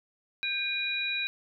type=tone cluster; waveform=sine; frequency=1585 / 2442 / 3886 Hz; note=G6 / D#7 / B7; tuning=+19 / -33 / -29 cents; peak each=-39 / -30 / -33 dBFS; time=0.43-1.27 s; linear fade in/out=0 ms; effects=none